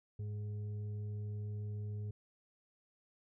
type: tone with frequency modulation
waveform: sine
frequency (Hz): 103.83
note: G#2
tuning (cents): 0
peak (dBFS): -38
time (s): 0.19-2.11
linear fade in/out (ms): 5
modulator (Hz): 314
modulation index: 0.28
effects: none